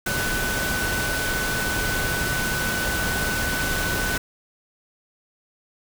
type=tone in noise; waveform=sine; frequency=1500 Hz; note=F#6; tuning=23 cents sharp; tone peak=-26 dBFS; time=0.06-4.18 s; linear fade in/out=5 ms; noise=pink; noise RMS=-26 dBFS; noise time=0.06-4.18 s; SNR=-3 dB; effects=none